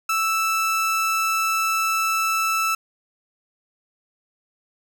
30% pulse tone, 1320 Hz, E6, 2 cents sharp, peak -17 dBFS, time 0.09-2.75 s, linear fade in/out 5 ms, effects none

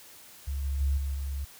sine tone with level steps, 69.3 Hz, C#2, in tune, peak -29 / -27 / -23 / -28 / -30 dBFS, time 0.47-1.45 s, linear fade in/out 10 ms, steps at 0.64 / 0.8 / 0.97 / 1.14 s, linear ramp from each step 10 ms, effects white hiss -51 dBFS RMS until 1.59 s

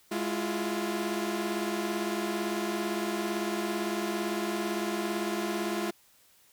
sawtooth tone cluster, 208.6 / 336 / 353.8 Hz, G#3 / E4 / F4, +8 / +33 / +23 cents, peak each -30 dBFS, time 0.11-5.91 s, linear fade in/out 10 ms, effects white hiss -62 dBFS RMS until 6.52 s

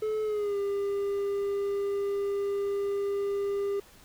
triangle tone with pitch glide, 431.7 to 400.5 Hz, A4 to G4, -33 to +37 cents, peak -25 dBFS, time 0.02-3.8 s, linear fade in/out 5 ms, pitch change -130 cents, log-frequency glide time 0.23-0.57 s, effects pink hiss -55 dBFS RMS until 4.04 s

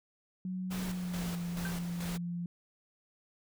sine tone with pitch glide, 184.8 to 173.42 Hz, F#3 to F3, -2 to -12 cents, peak -34 dBFS, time 0.45-2.46 s, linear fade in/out 2 ms, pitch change -110 cents, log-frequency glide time 0.8-1.32 s
pink noise with tremolo, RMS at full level -42 dBFS, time 0.7-2.18 s, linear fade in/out 20 ms, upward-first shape square, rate 2.3 Hz, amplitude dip 55%
sine tone with exponential decay, 1559 Hz, G6, 10 cents flat, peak -35 dBFS, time 1.65-1.78 s, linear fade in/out 2 ms, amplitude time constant 28 ms
effects none

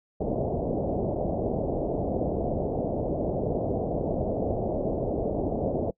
white low-pass noise, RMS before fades -28 dBFS, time 0.2-5.91 s, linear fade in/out 10 ms, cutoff 680 Hz, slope 48 dB/octave, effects noise-tail reverb RT60 0.1 s tail -25 dB re dry

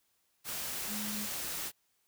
sine tone in noise, 210 Hz, G#3, 19 cents sharp, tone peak -39 dBFS, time 0.87-1.28 s, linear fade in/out 50 ms, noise white, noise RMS -38 dBFS, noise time 0.44-1.72 s, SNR -4 dB, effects white hiss -75 dBFS RMS until 2.07 s

